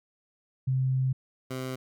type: tone pair in turn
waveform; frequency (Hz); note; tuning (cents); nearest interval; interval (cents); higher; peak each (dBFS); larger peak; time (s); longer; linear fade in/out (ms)
sine / 15% pulse; 130.81 / 129.76; C3 / C3; 0 / -14; unison; 14; first; -23 / -26; first; 0.67-1.13 / 1.5-1.76; first; 10
effects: none